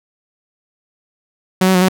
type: tone with pitch steps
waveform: sawtooth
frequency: 186.1 / 188.3 / 181.4 / 187.2 Hz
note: F#3 / F#3 / F#3 / F#3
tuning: +10 / +31 / -34 / +20 cents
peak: -6 dBFS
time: 1.61-1.886 s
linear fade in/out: 5 ms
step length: 69 ms
effects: none